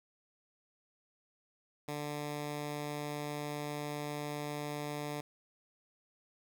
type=tone; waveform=10% pulse; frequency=147.5 Hz; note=D3; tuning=8 cents sharp; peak=-29 dBFS; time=1.88-5.21 s; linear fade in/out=5 ms; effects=none